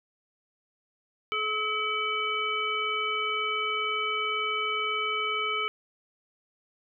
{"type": "harmonic tone with a mistuned harmonic", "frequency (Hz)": 429, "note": "A4", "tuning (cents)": -44, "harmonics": [1, 3, 5, 7], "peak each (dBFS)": [-36, -30, -31, -33], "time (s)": [1.32, 5.68], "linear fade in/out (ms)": 0, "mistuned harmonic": 5, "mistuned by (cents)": 110, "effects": []}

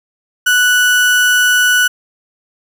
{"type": "tone", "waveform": "35% pulse", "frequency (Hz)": 1480, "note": "F#6", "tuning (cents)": 0, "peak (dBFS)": -7, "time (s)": [0.46, 1.88], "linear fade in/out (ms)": 10, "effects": []}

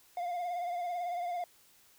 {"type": "tone with vibrato", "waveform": "triangle", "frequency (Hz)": 704, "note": "F5", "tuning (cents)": 14, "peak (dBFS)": -31, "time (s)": [0.17, 1.44], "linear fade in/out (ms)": 2, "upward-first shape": "triangle", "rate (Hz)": 18, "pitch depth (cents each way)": 56, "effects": ["white hiss -63 dBFS RMS until 1.98 s"]}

